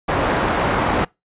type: low-pass noise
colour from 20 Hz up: white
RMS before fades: -19 dBFS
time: 0.08-1.05 s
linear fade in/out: 10 ms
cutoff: 1100 Hz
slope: 12 dB/octave
effects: noise-tail reverb RT60 0.2 s tail -24 dB re dry + resampled to 8000 Hz